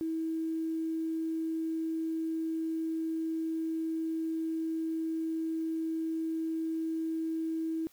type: tone with tanh clipping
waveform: triangle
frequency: 323.1 Hz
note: E4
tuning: 35 cents flat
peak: -30 dBFS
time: 0.01-7.87 s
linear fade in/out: 0 ms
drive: 3 dB
effects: white hiss -63 dBFS RMS until 7.92 s